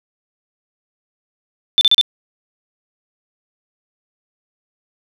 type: tone bursts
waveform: sine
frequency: 3542 Hz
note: A7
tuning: 11 cents sharp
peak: -7 dBFS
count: 4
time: 1.78-2.012 s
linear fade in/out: 0 ms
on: 31 ms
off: 36 ms
effects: 8-bit